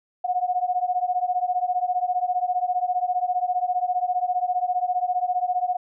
sine beating tone pair, 718 / 733 Hz, F5 / F#5, +48 / -16 cents, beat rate 15 Hz, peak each -24 dBFS, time 0.24-5.77 s, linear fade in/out 10 ms, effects none

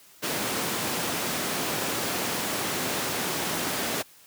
pink high-pass noise, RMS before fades -29 dBFS, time 0.22-4.03 s, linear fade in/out 20 ms, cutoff 180 Hz, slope 12 dB/octave, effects white hiss -54 dBFS RMS until 4.26 s + high-pass 60 Hz 12 dB/octave

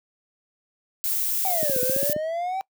violet noise, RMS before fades -25 dBFS, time 1.04-2.13 s, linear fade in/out 0 ms
triangle exponential two-way sweep, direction down then up, 780 to 493.9 to 780 Hz, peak -23 dBFS, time 1.45-2.61 s, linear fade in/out 0 ms, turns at 1.8 s
click train, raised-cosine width 3 ms, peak -16 dBFS, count 9, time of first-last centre 1.63-2.163 s, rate 15 Hz
effects noise-tail reverb RT60 0.1 s tail -24 dB re dry + high-pass 150 Hz 12 dB/octave

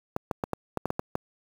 clicks, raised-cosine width 1 ms, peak -13 dBFS, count 9, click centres 0.164 / 0.312 / 0.438 / 0.533 / 0.773 / 0.856 / 0.904 / 0.994 / 1.154 s, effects high-pass 80 Hz 12 dB/octave + 7-bit

